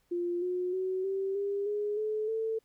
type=tone with pitch steps; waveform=sine; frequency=349.2 / 361.5 / 374.3 / 387.5 / 401.1 / 415.3 / 429.9 / 445.1 Hz; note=F4 / F#4 / F#4 / G4 / G4 / G#4 / A4 / A4; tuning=0 / -40 / +20 / -20 / +40 / 0 / -40 / +20 cents; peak=-29 dBFS; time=0.11-2.59 s; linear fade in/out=10 ms; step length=310 ms; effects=pink hiss -73 dBFS RMS until 2.64 s